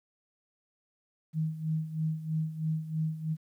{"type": "tone with tremolo", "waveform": "sine", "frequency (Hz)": 157.9, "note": "D#3", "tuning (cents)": 26, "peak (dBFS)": -26, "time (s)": [1.33, 3.37], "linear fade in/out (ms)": 50, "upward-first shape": "sine", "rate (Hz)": 3.1, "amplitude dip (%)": 75, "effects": ["11-bit"]}